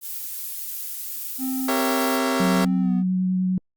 violet noise, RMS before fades -31 dBFS, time 0.01-2.2 s, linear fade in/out 50 ms
triangle tone with pitch glide, 261.6 to 247.9 Hz, C4 to B3, 0 to +7 cents, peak -22 dBFS, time 1.38-3.04 s, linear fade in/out 50 ms, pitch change -93 cents, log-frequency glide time 2.8-2.93 s
20% pulse chord, G diminished seventh, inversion none, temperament equal with one note detuned, 392 / 466.2 / 554.4 / 670.8 Hz, G4 / Bb4 / Db5 / Fb5, 0 / 0 / 0 / +30 cents, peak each -23 dBFS, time 1.68-2.65 s, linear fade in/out 5 ms
sine tone with vibrato, 184.9 Hz, F#3, 1 cent flat, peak -19 dBFS, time 2.4-3.58 s, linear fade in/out 2 ms, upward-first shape triangle, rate 10 Hz, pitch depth 12 cents each way
effects Opus 48 kbps

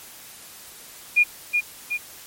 sine tone with echo, 2429 Hz, D#7, 42 cents flat, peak -12 dBFS, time 1.16-1.24 s, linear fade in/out 20 ms, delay 370 ms, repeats 2, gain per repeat -5 dB, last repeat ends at 1.98 s, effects white hiss -43 dBFS RMS until 2.26 s + MP3 64 kbps

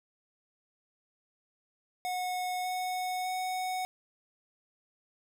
square tone with pitch steps, 730 / 735.5 / 741 Hz, F#5 / F#5 / F#5, -24 / -11 / +2 cents, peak -32 dBFS, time 2.05-3.85 s, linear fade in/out 0 ms, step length 600 ms, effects none

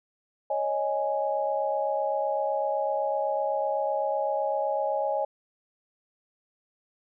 sine chord, C# suspended second, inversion none, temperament equal, 554.4 / 622.3 / 830.6 Hz, C#5 / D#5 / G#5, 0 / 0 / 0 cents, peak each -29 dBFS, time 0.5-5.25 s, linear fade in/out 5 ms, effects none

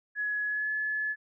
sine tone with pitch glide, 1687 to 1716.5 Hz, G#6 to A6, +27 to -43 cents, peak -28 dBFS, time 0.15-1.16 s, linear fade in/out 50 ms, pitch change +30 cents, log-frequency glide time 0.46-0.7 s, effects none

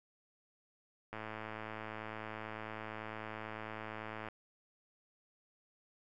click train, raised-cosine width 0.5 ms, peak -28 dBFS, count 345, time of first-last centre 1.13-4.286 s, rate 109 Hz, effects none

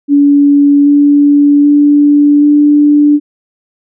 sine tone with pitch steps, 285.6 / 288.3 / 290.9 / 293.6 Hz, D4 / D4 / D4 / D4, -48 / -32 / -16 / 0 cents, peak -3 dBFS, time 0.08-3.2 s, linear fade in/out 50 ms, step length 780 ms, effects none

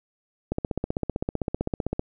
click train, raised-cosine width 2 ms, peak -12 dBFS, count 24, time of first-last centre 0.52-1.994 s, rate 15.6 Hz, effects none

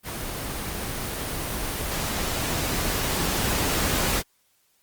pink noise with level ramp, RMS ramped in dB -32 to -23 dBFS, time 0.03-4.23 s, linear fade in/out 50 ms, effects white hiss -66 dBFS RMS until 4.82 s + Opus 24 kbps

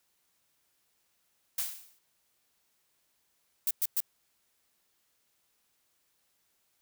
blue noise with exponential decay, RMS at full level -29 dBFS, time 1.58-1.99 s, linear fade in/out 5 ms, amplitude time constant 87 ms
violet noise bursts, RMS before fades -28 dBFS, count 3, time 3.67-4.004 s, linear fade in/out 2 ms, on 38 ms, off 110 ms
effects white hiss -74 dBFS RMS until 6.81 s

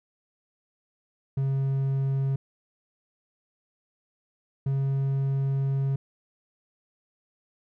triangle tone pair in turn, 135.7 / 136.42 Hz, C#3 / C#3, -36 / -27 cents, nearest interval unison, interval 9 cents, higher second, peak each -21 dBFS, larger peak neither, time 1.37-2.36 / 4.66-5.96 s, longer second, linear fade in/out 5 ms, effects none

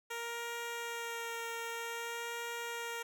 10% pulse tone with vibrato, 466.2 Hz, A#4, in tune, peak -30 dBFS, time 0.1-3.03 s, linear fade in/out 10 ms, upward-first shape sine, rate 0.52 Hz, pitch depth 14 cents each way, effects none

